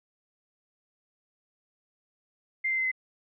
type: tone with pitch steps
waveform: sine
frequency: 2096 / 2079 / 2062 / 2046 Hz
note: C7 / C7 / C7 / C7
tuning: +2 / -12 / -26 / -39 cents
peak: -25 dBFS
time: 2.64-2.916 s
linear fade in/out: 10 ms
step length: 69 ms
effects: none